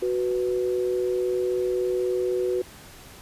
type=tone pair together; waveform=sine; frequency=370 / 493.9 Hz; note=F#4 / B4; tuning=0 / 0 cents; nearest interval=perfect fourth; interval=500 cents; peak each=-23 / -28 dBFS; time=0.02-2.62 s; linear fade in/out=5 ms; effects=pink hiss -46 dBFS RMS until 3.21 s + resampled to 32000 Hz